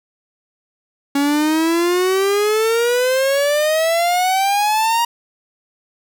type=exponential sweep; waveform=45% pulse; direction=up; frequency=278.5 to 948 Hz; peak=-14 dBFS; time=1.15-5.05 s; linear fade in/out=5 ms; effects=8-bit